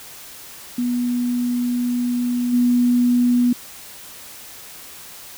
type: tone with level steps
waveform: sine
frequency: 244.1 Hz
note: B3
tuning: 20 cents flat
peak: -18 / -13 dBFS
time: 0.78-3.53 s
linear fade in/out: 5 ms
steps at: 2.52 s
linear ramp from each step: 20 ms
effects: white hiss -39 dBFS RMS until 5.37 s